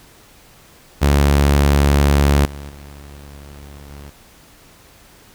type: tone with level steps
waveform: sawtooth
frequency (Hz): 71.2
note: C#2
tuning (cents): +47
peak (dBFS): -7 / -26 / -32 / -30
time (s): 1.01-4.11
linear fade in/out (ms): 20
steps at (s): 2.45 / 2.69 / 3.91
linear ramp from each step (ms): 2
effects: pink hiss -47 dBFS RMS until 5.34 s